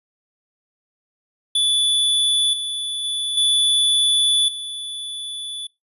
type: tone with level steps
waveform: square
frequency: 3464 Hz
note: A7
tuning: 28 cents flat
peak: -16 / -24 / -22 / -15 / -28 dBFS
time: 1.55-5.67 s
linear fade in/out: 5 ms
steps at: 2.53 / 3.04 / 3.37 / 4.48 s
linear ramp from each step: 5 ms
effects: noise-tail reverb RT60 0.2 s tail -22 dB re dry + resampled to 32000 Hz